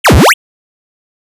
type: exponential two-way sweep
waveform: square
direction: down then up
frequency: 3452 to 57.6 to 3452 Hz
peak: -3 dBFS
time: 0.04-0.34 s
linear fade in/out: 20 ms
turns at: 0.15 s
effects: resampled to 32000 Hz